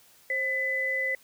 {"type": "tone pair together", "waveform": "sine", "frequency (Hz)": [530.8, 2004], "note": ["C5", "B6"], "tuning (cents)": [25, 25], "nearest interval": "octave + major seventh", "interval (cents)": 2300, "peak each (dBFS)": [-34, -26], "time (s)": [0.3, 1.15], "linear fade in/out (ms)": 2, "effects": ["white hiss -58 dBFS RMS until 1.23 s", "high-pass 60 Hz 12 dB/octave"]}